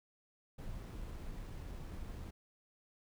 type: noise with sample-and-hold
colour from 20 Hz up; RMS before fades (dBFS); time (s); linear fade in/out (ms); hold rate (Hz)
brown; -45; 0.58-2.31; 10; 11025
effects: none